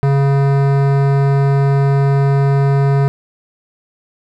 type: tone with hard clipping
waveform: sine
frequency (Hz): 138.8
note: C#3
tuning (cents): +3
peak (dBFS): -12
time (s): 0.03-3.08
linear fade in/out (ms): 0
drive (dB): 17
effects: none